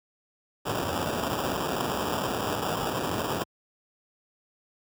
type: noise with sample-and-hold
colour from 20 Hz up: blue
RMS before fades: -29 dBFS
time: 0.65-3.44 s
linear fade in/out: 20 ms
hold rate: 2100 Hz
effects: high-pass 80 Hz 12 dB/octave